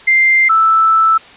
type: tone pair in turn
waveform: sine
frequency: 2093 / 1318.5 Hz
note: C7 / E6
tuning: 0 / 0 cents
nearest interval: minor sixth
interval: 800 cents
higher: first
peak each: -7 dBFS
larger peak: neither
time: 0.07-0.49 / 0.49-1.18 s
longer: second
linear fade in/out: 10 ms
effects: white hiss -38 dBFS RMS until 1.36 s + resampled to 8000 Hz